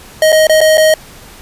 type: tone with dropouts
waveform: square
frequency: 627 Hz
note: D#5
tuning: 13 cents sharp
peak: -6 dBFS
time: 0.22-0.94 s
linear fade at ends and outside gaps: 2 ms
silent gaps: 0.321-0.326 / 0.47-0.495 / 0.606-0.613 / 0.773-0.779 s
effects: pink hiss -36 dBFS RMS until 1.41 s + resampled to 32000 Hz